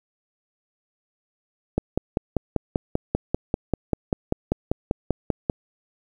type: click train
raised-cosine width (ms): 2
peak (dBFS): -7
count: 20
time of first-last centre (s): 1.78-5.498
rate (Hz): 5.11
effects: 8-bit